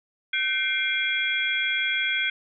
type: tone cluster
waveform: sine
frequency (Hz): 1533 / 2119 / 2373 / 3320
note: G6 / C7 / D7 / G#7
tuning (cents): -39 / +21 / +17 / -1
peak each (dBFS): -28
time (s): 0.33-2.3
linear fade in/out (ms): 5
effects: none